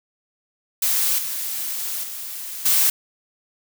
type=noise with level steps; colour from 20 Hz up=blue; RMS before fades=-20 / -27 / -32 / -17 dBFS; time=0.82-2.9 s; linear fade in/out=5 ms; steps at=1.18 / 2.03 / 2.65 s; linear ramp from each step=10 ms; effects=none